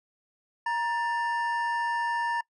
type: tone pair together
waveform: triangle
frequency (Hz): 940 / 1774.5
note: A#5 / A6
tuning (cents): +14 / +14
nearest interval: major seventh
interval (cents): 1100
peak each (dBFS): -25 / -30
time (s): 0.66-2.41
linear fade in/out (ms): 5
effects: noise-tail reverb RT60 0.1 s tail -24 dB re dry + resampled to 24000 Hz